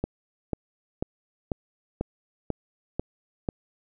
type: click train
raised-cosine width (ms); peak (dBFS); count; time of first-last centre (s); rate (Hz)
2; -13; 8; 0.04-3.488; 2.03
effects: none